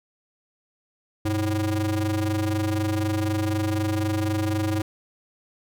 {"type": "ring-modulated tone", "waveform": "square", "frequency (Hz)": 110, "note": "A2", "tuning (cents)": 0, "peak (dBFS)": -20, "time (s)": [1.25, 4.82], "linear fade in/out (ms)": 5, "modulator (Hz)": 208, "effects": []}